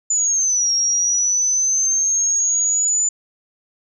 sine linear two-way sweep, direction down then up, 7040 to 5580 to 7040 Hz, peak -15 dBFS, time 0.1-3.09 s, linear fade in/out 5 ms, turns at 0.72 s, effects none

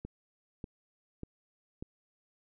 click train, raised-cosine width 3 ms, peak -27 dBFS, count 4, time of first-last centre 0.05-1.825 s, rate 1.69 Hz, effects none

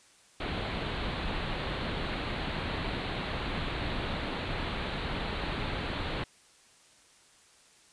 pink low-pass noise, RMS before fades -34 dBFS, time 0.4-6.24 s, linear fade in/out 5 ms, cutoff 4300 Hz, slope 96 dB/octave, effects white hiss -60 dBFS RMS until 7.92 s + resampled to 22050 Hz

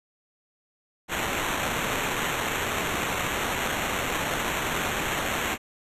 white noise with sample-and-hold, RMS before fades -28 dBFS, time 1.08-5.58 s, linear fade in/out 50 ms, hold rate 4900 Hz, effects resampled to 32000 Hz

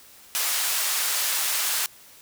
white band-pass noise, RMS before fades -25 dBFS, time 0.35-1.86 s, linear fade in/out 0 ms, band 820 to 16000 Hz, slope 12 dB/octave, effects white hiss -50 dBFS RMS until 2.21 s

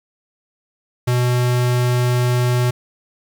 square tone, 123.47 Hz, B2, in tune, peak -15 dBFS, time 1.07-2.71 s, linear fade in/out 10 ms, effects 8-bit

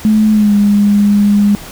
sine tone with pitch glide, 215.3 to 204.6 Hz, A3 to G#3, -37 to -26 cents, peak -6 dBFS, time 0.05-1.55 s, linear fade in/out 0 ms, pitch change -89 cents, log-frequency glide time 0.31-0.54 s, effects pink hiss -31 dBFS RMS until 1.71 s

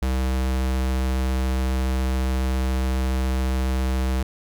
square tone, 64.8 Hz, C2, 16 cents flat, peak -21 dBFS, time 0.02-4.23 s, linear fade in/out 5 ms, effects none

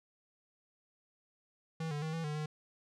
square tone with pitch steps, 161.5 / 147.1 / 158.3 / 164.1 / 150 / 152.4 Hz, E3 / D3 / D#3 / E3 / D3 / D#3, -35 / +3 / +30 / -8 / +37 / -36 cents, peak -36 dBFS, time 1.8-2.46 s, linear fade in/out 5 ms, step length 110 ms, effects low-pass 7000 Hz 12 dB/octave

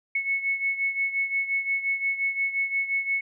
sine beating tone pair, 2200 / 2205.7 Hz, C#7 / C#7, -14 / -9 cents, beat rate 5.7 Hz, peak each -25 / -30 dBFS, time 0.15-3.21 s, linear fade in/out 5 ms, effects none

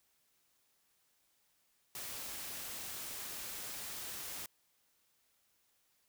white noise, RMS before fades -44 dBFS, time 1.95-4.46 s, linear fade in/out 2 ms, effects white hiss -75 dBFS RMS until 6.08 s

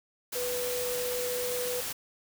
sine tone in noise, 493.9 Hz, B4, in tune, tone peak -31 dBFS, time 0.35-1.81 s, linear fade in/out 10 ms, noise white, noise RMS -35 dBFS, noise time 0.32-1.93 s, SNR +1 dB, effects none

